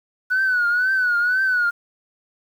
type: tone with vibrato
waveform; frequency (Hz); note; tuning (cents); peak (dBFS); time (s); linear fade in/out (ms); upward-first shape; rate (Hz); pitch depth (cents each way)
sine; 1480; F#6; 0; -15; 0.3-1.71; 20; triangle; 2; 100
effects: tanh soft clip ceiling -13 dBFS + 8-bit